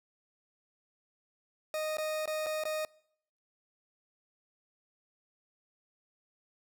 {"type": "tone with dropouts", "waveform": "40% pulse", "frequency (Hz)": 620, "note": "D#5", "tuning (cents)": -6, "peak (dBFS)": -31, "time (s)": [1.74, 2.85], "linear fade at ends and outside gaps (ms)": 1, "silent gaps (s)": [[1.97, 1.983], [2.257, 2.276], [2.462, 2.466], [2.637, 2.653]], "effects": ["noise-tail reverb RT60 0.7 s tail -25 dB re dry"]}